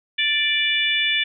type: harmonic tone with a mistuned harmonic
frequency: 587.3 Hz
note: D5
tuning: in tune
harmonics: 3 / 4 / 5 / 6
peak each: -25 / -22 / -24 / -23 dBFS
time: 0.18-1.24 s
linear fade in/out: 10 ms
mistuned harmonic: 6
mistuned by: -18 cents
effects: none